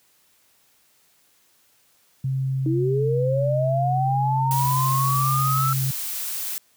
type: tone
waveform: sine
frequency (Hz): 133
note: C3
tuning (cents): +29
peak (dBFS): -21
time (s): 2.24-5.91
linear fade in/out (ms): 5
type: linear sweep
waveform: sine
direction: up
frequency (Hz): 311.1 to 1334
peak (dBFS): -21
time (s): 2.66-5.73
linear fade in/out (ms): 2
type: noise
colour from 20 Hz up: blue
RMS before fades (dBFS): -29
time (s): 4.51-6.58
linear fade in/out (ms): 0
effects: white hiss -61 dBFS RMS until 6.76 s + high-pass 60 Hz 12 dB/octave